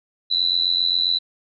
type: tone with amplitude modulation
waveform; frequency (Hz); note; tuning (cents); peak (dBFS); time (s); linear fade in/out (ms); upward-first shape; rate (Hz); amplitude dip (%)
sine; 3982; B7; +14; -13; 0.3-1.19; 20; sine; 87.5; 95
effects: none